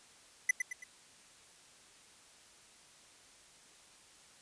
square tone with echo, 2004 Hz, B6, 25 cents sharp, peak -24 dBFS, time 0.49-0.51 s, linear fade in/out 5 ms, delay 110 ms, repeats 3, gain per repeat -7 dB, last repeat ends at 0.84 s, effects white hiss -60 dBFS RMS until 4.41 s + resampled to 22050 Hz

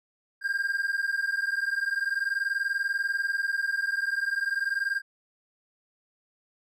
triangle tone pair together, 1592.6 / 1613 Hz, G6 / G6, +27 / +49 cents, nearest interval unison, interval 22 cents, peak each -27 dBFS, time 0.41-5.02 s, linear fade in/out 50 ms, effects none

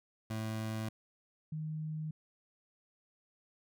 25% pulse / sine tone pair in turn, 110 / 155.56 Hz, A2 / D#3, 0 / 0 cents, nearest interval tritone, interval 600 cents, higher second, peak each -32 / -36 dBFS, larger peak first, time 0.3-0.89 / 1.52-2.11 s, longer neither, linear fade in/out 5 ms, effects none

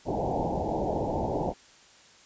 white low-pass noise, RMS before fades -29 dBFS, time 0.05-1.54 s, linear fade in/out 50 ms, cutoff 890 Hz, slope 96 dB/octave, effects white hiss -55 dBFS RMS until 2.25 s + resampled to 16000 Hz

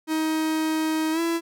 45% pulse tone with pitch glide, 315.3 to 334 Hz, D#4 to E4, +23 to +23 cents, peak -22 dBFS, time 0.07-1.41 s, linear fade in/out 50 ms, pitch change +100 cents, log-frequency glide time 1.12-1.2 s, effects none

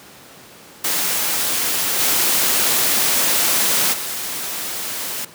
white noise with level steps, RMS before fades -20 / -17 / -26 dBFS, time 0.84-5.25 s, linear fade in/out 5 ms, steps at 1.98 / 3.92 s, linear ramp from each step 20 ms, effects pink hiss -42 dBFS RMS until 5.34 s + high-pass 150 Hz 12 dB/octave

